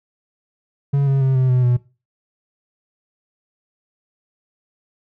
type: tone with pitch steps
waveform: triangle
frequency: 140.3 / 136.62 / 133.04 / 129.55 / 126.15 / 122.85 Hz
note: C#3 / C#3 / C3 / C3 / B2 / B2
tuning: +21 / -25 / +29 / -17 / +37 / -9 cents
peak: -11 dBFS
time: 0.93-1.77 s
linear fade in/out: 10 ms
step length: 140 ms
effects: noise-tail reverb RT60 0.3 s tail -19 dB re dry